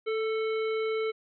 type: harmonic tone with a mistuned harmonic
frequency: 440 Hz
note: A4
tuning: in tune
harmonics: 1 / 3 / 5 / 7 / 9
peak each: -27 / -39 / -39 / -47 / -48 dBFS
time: 0.06-1.12 s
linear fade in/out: 20 ms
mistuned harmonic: 3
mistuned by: +18 cents
effects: none